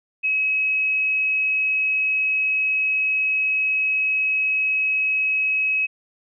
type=tone; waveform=sine; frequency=2558 Hz; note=D#7; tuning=47 cents sharp; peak=-18 dBFS; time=0.23-5.87 s; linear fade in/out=20 ms; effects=none